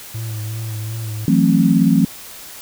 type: tone with vibrato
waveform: triangle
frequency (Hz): 110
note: A2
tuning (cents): 0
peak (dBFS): -21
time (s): 0.14-1.26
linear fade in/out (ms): 10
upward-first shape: sine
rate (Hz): 2.7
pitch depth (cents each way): 41
type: chord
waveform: sine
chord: F# half-diminished seventh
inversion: third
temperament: just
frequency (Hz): 166.5 / 185 / 222 / 266.4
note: E3 / F#3 / A3 / C4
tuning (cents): +18 / 0 / +16 / +31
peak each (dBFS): -16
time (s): 1.28-2.05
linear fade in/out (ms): 2
effects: white hiss -36 dBFS RMS until 2.61 s

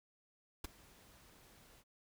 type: noise with ADSR envelope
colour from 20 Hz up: pink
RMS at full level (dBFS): -41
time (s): 0.64-1.84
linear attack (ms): 5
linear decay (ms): 15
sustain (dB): -22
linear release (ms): 46
effects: none

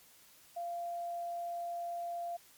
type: tone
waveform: sine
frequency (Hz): 691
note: F5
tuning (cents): -19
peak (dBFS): -36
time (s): 0.56-2.37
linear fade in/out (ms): 10
effects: white hiss -61 dBFS RMS until 2.57 s + MP3 96 kbps

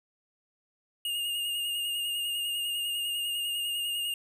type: tone with vibrato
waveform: square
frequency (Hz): 2837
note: F7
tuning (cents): +27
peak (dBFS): -30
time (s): 1.05-4.14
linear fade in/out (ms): 2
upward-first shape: square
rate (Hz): 10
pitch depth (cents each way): 20
effects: none

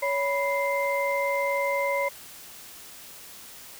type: tone cluster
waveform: sine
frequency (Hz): 560 / 984 / 2088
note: C#5 / B5 / C7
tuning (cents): +18 / -7 / -4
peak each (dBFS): -26 / -29 / -29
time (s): 0.02-2.09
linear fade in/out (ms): 10
effects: white hiss -45 dBFS RMS until 3.79 s

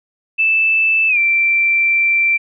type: tone with pitch glide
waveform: sine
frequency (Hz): 2637 to 2349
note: E7 to D7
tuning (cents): 0 to 0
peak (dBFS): -11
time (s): 0.38-2.38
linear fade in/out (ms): 20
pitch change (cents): -200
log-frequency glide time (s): 1.08-1.18
effects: none

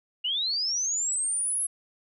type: linear sweep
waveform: sine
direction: up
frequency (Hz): 2810 to 10950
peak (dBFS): -25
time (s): 0.24-1.67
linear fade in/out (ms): 10
effects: none

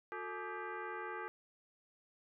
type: tone with frequency modulation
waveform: sine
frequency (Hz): 362.8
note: F#4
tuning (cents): -34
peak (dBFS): -40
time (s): 0.12-1.28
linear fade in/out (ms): 0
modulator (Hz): 405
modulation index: 3.8
effects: none

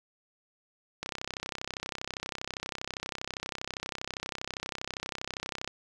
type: click train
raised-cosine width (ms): 0.2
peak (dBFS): -17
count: 152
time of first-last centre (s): 1.03-5.676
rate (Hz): 32.5
effects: none

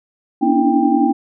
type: tone cluster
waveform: sine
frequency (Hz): 240.5 / 283.2 / 294.4 / 327.9 / 791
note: B3 / C#4 / D4 / E4 / G5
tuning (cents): -46 / +37 / +4 / -9 / +15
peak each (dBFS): -18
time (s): 0.41-1.13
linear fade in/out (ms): 20
effects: none

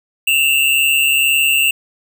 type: tone pair together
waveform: square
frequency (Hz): 2659 / 2801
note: E7 / F7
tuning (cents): +14 / +4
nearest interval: minor second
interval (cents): 90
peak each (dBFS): -15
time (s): 0.27-1.71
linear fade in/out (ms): 5
effects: none

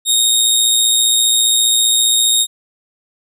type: tone with amplitude modulation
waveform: 20% pulse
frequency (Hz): 3726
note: A#7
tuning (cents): -2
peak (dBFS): -3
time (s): 0.05-2.47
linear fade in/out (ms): 50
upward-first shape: sine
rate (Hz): 115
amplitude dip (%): 40
effects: none

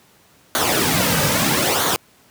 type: noise with flanger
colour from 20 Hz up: pink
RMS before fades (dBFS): -18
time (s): 0.55-1.96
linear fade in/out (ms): 0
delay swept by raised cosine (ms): 0.38 to 2.88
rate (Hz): 0.77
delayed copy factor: -0.65
effects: pink hiss -53 dBFS RMS until 2.3 s + high-pass 100 Hz 12 dB/octave

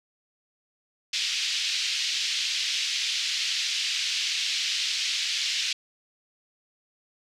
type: band-pass noise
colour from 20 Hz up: pink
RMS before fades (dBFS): -28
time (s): 1.13-5.73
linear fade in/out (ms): 5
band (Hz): 2600 to 5600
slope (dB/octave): 24
effects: none

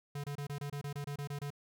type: tone bursts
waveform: square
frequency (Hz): 143.5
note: D3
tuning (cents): -40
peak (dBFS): -38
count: 12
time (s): 0.15-1.504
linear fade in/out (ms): 5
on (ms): 89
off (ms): 26
effects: none

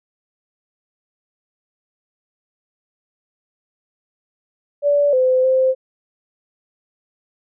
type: tone with pitch steps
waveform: sine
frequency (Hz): 577 / 513 / 521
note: D5 / C5 / C5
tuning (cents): -31 / -34 / -7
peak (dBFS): -12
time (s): 4.82-5.75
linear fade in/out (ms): 50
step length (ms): 310
effects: none

